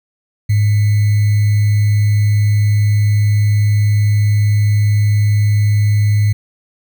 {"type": "tone with sample-and-hold", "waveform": "sine", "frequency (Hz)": 104.4, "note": "G#2", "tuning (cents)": 10, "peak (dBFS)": -9, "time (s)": [0.49, 6.33], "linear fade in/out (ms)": 10, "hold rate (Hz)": 2100, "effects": []}